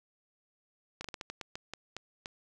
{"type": "slowing click train", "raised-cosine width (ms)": 0.2, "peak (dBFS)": -22, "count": 11, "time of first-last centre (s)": [1.01, 2.259], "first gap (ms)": 34, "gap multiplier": 1.27, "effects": []}